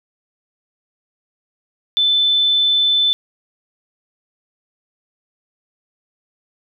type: tone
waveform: sine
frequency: 3520 Hz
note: A7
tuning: in tune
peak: -12 dBFS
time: 1.97-3.13 s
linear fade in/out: 0 ms
effects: none